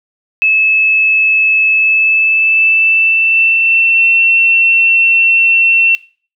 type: tone with pitch glide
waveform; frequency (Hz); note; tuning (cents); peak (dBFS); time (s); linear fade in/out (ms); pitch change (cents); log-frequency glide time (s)
sine; 2600 to 2703; E7 to E7; -24 to +43; -7; 0.42-5.95; 0; +67; 1.71-4.16
effects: noise-tail reverb RT60 0.4 s tail -19 dB re dry